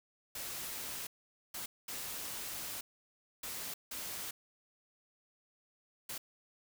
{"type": "noise bursts at uneven times", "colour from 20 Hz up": "white", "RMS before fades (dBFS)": -42, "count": 6, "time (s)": [[0.35, 1.07], [1.54, 1.66], [1.88, 2.81], [3.43, 3.74], [3.91, 4.31], [6.09, 6.18]], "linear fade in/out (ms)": 5, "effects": []}